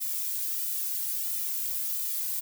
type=noise with flanger; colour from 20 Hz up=violet; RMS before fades=-31 dBFS; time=0-2.41 s; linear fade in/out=20 ms; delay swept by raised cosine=1.8 to 2.33 ms; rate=1.5 Hz; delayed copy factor=-0.95; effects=none